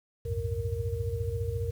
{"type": "tone cluster", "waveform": "sine", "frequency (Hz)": [63.4, 88.4, 103, 117.4, 464.8], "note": ["B1", "F2", "G#2", "A#2", "A#4"], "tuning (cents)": [46, 22, -14, 13, -5], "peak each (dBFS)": [-37, -33, -35, -38, -35], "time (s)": [0.25, 1.71], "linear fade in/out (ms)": 10, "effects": ["9-bit"]}